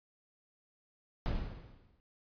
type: noise with exponential decay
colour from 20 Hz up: brown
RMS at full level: -31 dBFS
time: 1.26-2 s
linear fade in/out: 0 ms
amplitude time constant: 160 ms
effects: resampled to 11025 Hz